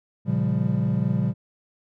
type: chord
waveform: triangle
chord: G half-diminished seventh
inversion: first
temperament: equal with one note detuned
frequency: 116.54 / 138.59 / 174.61 / 199.08 Hz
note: Bb2 / Db3 / F3 / G3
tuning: 0 / 0 / 0 / +27 cents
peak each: -24 dBFS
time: 0.25-1.34 s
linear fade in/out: 50 ms
effects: none